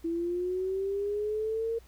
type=linear sweep; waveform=sine; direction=up; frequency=329.6 to 461.9 Hz; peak=-28 dBFS; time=0.04-1.79 s; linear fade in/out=10 ms; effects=added 60 Hz sine -53 dBFS peak until 1.87 s + pink hiss -61 dBFS RMS until 1.87 s